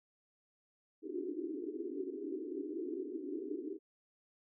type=band-pass noise; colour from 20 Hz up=white; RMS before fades=-41 dBFS; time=1.02-3.79 s; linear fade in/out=50 ms; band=270 to 410 Hz; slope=96 dB/octave; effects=none